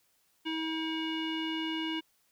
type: tone with low-pass filter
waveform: square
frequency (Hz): 320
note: D#4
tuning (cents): +49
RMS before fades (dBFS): -34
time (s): 0.45-2.01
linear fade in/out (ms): 20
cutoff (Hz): 2900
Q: 5.5
effects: white hiss -71 dBFS RMS until 2.31 s